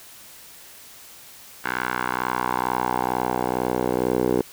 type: tone with band-pass filter sweep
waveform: 10% pulse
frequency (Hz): 62.2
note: B1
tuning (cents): +13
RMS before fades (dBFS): -24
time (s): 1.64-4.42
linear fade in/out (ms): 10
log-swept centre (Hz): 1500 to 440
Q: 2.4
effects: white hiss -45 dBFS RMS until 4.52 s